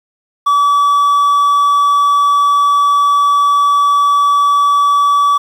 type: tone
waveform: triangle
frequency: 1147 Hz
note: D6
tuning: 41 cents flat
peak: -6 dBFS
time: 0.46-5.38 s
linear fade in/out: 10 ms
effects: 7-bit